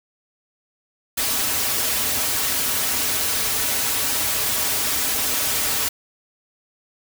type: noise with comb filter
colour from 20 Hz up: white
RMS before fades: -22 dBFS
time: 1.17-5.89 s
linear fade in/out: 10 ms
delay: 5.7 ms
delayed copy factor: -0.7
effects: none